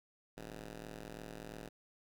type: ring-modulated tone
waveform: 10% pulse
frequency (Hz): 108.7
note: A2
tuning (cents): -21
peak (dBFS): -35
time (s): 0.37-1.69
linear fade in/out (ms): 10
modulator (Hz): 75.9
effects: none